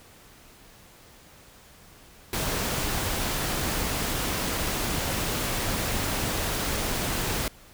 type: noise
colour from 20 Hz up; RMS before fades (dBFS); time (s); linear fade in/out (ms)
pink; -28; 2.33-7.48; 2
effects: pink hiss -52 dBFS RMS until 7.73 s